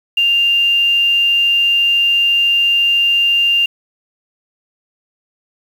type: tone with quantisation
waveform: sine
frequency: 2794 Hz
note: F7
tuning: in tune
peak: -10 dBFS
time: 0.17-3.66 s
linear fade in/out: 5 ms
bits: 6
effects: none